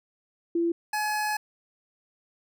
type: tone pair in turn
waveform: sine / 25% pulse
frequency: 338.5 / 847.3 Hz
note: E4 / G#5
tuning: +46 / +34 cents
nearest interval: octave + major third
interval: 1588 cents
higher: second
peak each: -22 dBFS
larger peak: neither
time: 0.55-0.72 / 0.93-1.37 s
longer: second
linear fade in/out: 5 ms
effects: none